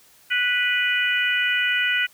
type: harmonic tone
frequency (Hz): 492.4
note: B4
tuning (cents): -5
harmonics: 3 / 4 / 5 / 6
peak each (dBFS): -23 / -24 / -25 / -26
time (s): 0.3-2.07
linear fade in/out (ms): 20
effects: white hiss -54 dBFS RMS until 2.13 s